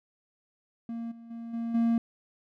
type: tone with level steps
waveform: triangle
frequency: 231.3 Hz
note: A#3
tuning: 13 cents flat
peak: -31 / -43 / -35 / -28 / -20 dBFS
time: 0.89-1.98 s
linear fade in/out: 2 ms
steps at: 1.11 / 1.3 / 1.53 / 1.74 s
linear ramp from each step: 10 ms
effects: none